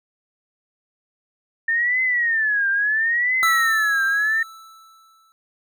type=tone with vibrato; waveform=sine; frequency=1802 Hz; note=A6; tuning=41 cents sharp; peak=-17 dBFS; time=1.68-4.43 s; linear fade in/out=5 ms; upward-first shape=triangle; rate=0.74 Hz; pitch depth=230 cents each way
type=tone with exponential decay; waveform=square; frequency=1318.5 Hz; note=E6; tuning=in tune; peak=-17 dBFS; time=3.43-5.32 s; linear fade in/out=0 ms; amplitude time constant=410 ms
effects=none